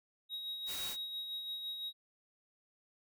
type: tone with tremolo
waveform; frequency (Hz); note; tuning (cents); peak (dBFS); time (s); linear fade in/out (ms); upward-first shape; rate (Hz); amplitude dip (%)
triangle; 3800; A#7; +33; -36; 0.29-1.93; 50; sine; 5.9; 40
type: noise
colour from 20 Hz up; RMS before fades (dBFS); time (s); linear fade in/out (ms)
white; -43; 0.66-0.97; 50
effects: none